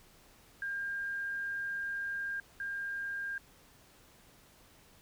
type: tone pair in turn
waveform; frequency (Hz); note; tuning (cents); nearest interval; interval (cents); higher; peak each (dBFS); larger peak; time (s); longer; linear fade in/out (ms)
sine; 1604 / 1604; G6 / G6; +39 / +39; unison; 0; neither; -34 / -35; first; 0.62-2.4 / 2.6-3.38; first; 2
effects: pink hiss -61 dBFS RMS until 5.01 s